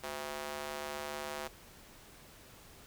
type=tone with high-pass filter; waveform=square; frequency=73.42 Hz; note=D2; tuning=in tune; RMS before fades=-41 dBFS; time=0.03-1.48 s; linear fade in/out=10 ms; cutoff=570 Hz; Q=0.99; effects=pink hiss -56 dBFS RMS until 2.86 s